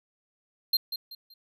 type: tone with echo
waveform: square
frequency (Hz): 4181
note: C8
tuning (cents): -2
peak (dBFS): -21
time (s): 0.73-0.77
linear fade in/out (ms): 5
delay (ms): 190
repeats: 3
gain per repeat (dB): -10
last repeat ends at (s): 1.34
effects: none